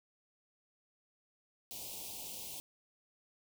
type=band-stop noise; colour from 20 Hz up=white; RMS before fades=-45 dBFS; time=1.71-2.6 s; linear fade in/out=0 ms; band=940 to 2500 Hz; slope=48 dB/octave; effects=none